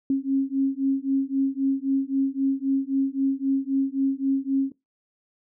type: beating tone pair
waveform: sine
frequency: 269.2 / 273 Hz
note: C4 / C#4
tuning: +49 / -26 cents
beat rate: 3.8 Hz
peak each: -24 dBFS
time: 0.1-4.72 s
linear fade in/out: 2 ms
effects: noise-tail reverb RT60 0.2 s tail -21 dB re dry